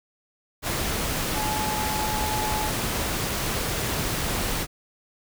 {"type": "tone in noise", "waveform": "sine", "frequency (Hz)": 856, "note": "A5", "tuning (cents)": -48, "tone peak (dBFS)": -28, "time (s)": [1.33, 2.71], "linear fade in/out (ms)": 50, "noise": "pink", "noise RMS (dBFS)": -27, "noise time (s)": [0.62, 4.67], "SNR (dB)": -4, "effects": []}